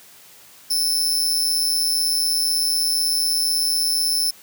sawtooth tone with amplitude modulation, 5274 Hz, E8, in tune, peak -12 dBFS, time 0.7-4.31 s, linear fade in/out 10 ms, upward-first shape sine, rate 164 Hz, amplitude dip 75%, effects white hiss -47 dBFS RMS until 4.42 s + high-pass 80 Hz 12 dB/octave

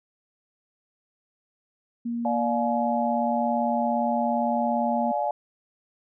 sine tone, 235.3 Hz, A#3, 16 cents sharp, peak -26 dBFS, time 2.05-5.12 s, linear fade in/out 10 ms
sine chord, D diminished, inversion none, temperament just, 587.3 / 704.8 / 845.8 Hz, D5 / F5 / Ab5, 0 / +16 / +31 cents, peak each -28 / -28 / -27 dBFS, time 2.25-5.31 s, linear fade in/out 2 ms
effects none

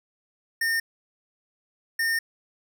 square tone bursts at uneven times, 1822 Hz, A#6, 40 cents flat, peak -23 dBFS, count 2, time 0.61-0.8 / 1.99-2.19 s, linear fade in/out 5 ms, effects none

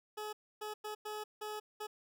20% pulse tone bursts at uneven times, 424.9 Hz, G#4, 40 cents sharp, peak -35 dBFS, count 6, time 0.17-0.33 / 0.61-0.74 / 0.84-0.95 / 1.05-1.24 / 1.41-1.6 / 1.8-1.87 s, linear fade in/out 10 ms, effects none

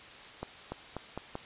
accelerating click train, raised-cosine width 1 ms, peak -22 dBFS, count 5, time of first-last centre 0.43-1.354 s, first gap 290 ms, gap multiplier 0.85, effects white hiss -49 dBFS RMS until 1.45 s + resampled to 8000 Hz

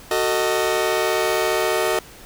sawtooth chord, D# diminished, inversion first, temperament just, 373.4 / 448 / 622.3 Hz, F#4 / A4 / D#5, +16 / +31 / 0 cents, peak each -19 dBFS, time 0.11-1.99 s, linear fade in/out 2 ms, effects pink hiss -43 dBFS RMS until 2.25 s

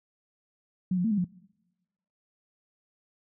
sine tone with pitch steps, 183.8 / 177.9 / 225.3 / 206.7 / 178.5 Hz, F#3 / F3 / A3 / G#3 / F3, -11 / +32 / +41 / -8 / +38 cents, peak -23 dBFS, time 0.91-1.245 s, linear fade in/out 5 ms, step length 67 ms, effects noise-tail reverb RT60 1.0 s tail -23 dB re dry

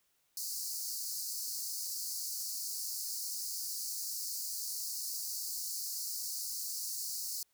pink high-pass noise, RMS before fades -39 dBFS, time 0.37-7.43 s, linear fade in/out 2 ms, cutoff 4400 Hz, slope 96 dB/octave, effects white hiss -75 dBFS RMS until 7.53 s

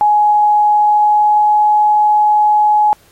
sine tone with pitch glide, 838 to 842.9 Hz, G#5 to G#5, +15 to +25 cents, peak -7 dBFS, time 0.01-2.93 s, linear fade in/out 0 ms, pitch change +10 cents, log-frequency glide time 0.65-1.7 s, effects pink hiss -48 dBFS RMS until 3.11 s + MP3 64 kbps

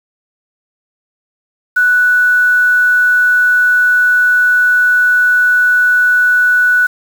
sine tone with quantisation, 1480 Hz, F#6, in tune, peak -7 dBFS, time 1.76-6.87 s, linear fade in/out 10 ms, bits 5, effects none

